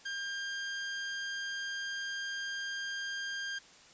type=tone; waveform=sawtooth; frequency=1600 Hz; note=G6; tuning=35 cents sharp; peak=-32 dBFS; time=0.05-3.59 s; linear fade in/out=10 ms; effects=white hiss -57 dBFS RMS until 3.93 s + resampled to 16000 Hz